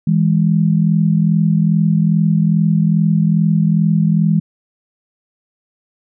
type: tone pair together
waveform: sine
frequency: 163.18 / 205.6 Hz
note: E3 / G#3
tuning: -17 / -17 cents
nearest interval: major third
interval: 400 cents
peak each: -12 / -15 dBFS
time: 0.07-4.4 s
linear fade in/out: 5 ms
effects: none